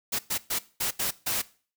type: noise bursts at uneven times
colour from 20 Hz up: white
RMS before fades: -28 dBFS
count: 6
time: 0.12-0.19 / 0.3-0.38 / 0.5-0.59 / 0.8-0.91 / 0.99-1.11 / 1.26-1.42 s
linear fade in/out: 10 ms
effects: noise-tail reverb RT60 0.4 s tail -19 dB re dry